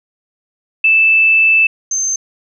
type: tone pair in turn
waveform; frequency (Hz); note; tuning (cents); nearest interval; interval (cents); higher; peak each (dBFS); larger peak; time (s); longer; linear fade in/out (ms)
sine; 2637 / 6272; E7 / G8; 0 / 0; octave + minor third; 1500; second; -7 / -14; first; 0.84-1.67 / 1.91-2.16; first; 5
effects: none